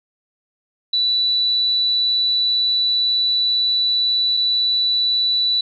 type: tone pair in turn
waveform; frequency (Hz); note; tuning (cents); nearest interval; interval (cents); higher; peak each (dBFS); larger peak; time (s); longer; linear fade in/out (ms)
sine; 3959 / 3959; B7 / B7; +3 / +3; unison; 0; neither; -15; neither; 0.93-4.37 / 4.37-5.61; first; 5
effects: none